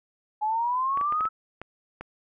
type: exponential sweep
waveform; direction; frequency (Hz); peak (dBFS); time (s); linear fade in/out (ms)
sine; up; 840 to 1318.5; -23; 0.41-1.29; 20
type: clicks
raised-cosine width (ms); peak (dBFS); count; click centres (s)
0.5; -22; 7; 0.974 / 1.012 / 1.124 / 1.208 / 1.254 / 1.616 / 2.01
effects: none